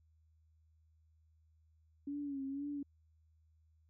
sine tone with vibrato, 279.8 Hz, C#4, 16 cents sharp, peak -38 dBFS, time 2.07-2.83 s, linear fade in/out 5 ms, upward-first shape sine, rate 2 Hz, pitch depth 62 cents each way, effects added 79 Hz sine -67 dBFS peak until 3.89 s

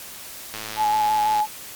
click train, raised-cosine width 0.2 ms, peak -14 dBFS, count 95, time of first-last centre 0.54-1.402 s, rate 109 Hz
sine tone with vibrato, 850 Hz, G#5, 40 cents sharp, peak -17 dBFS, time 0.76-1.47 s, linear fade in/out 50 ms, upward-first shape square, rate 6 Hz, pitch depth 17 cents each way
effects white hiss -38 dBFS RMS until 1.75 s + MP3 96 kbps

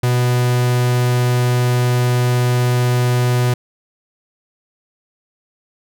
45% pulse tone, 123.47 Hz, B2, in tune, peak -13 dBFS, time 0.03-3.54 s, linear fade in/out 5 ms, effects none

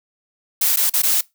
blue noise with dropouts, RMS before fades -17 dBFS, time 0.61-1.21 s, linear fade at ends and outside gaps 5 ms, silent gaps 0.761-0.77 / 0.897-0.937 / 1.02-1.033 s, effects noise-tail reverb RT60 0.2 s tail -22 dB re dry

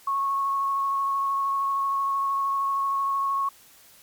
sine tone with vibrato, 1100 Hz, C#6, 14 cents flat, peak -22 dBFS, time 0.07-3.49 s, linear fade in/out 5 ms, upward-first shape triangle, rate 13 Hz, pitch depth 13 cents each way, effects white hiss -53 dBFS RMS until 4.02 s + MP3 96 kbps

